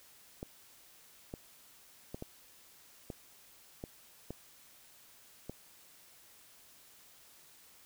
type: clicks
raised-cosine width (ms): 2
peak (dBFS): -27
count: 8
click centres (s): 0.429 / 1.339 / 2.145 / 2.224 / 3.102 / 3.839 / 4.306 / 5.496
effects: white hiss -60 dBFS RMS until 7.85 s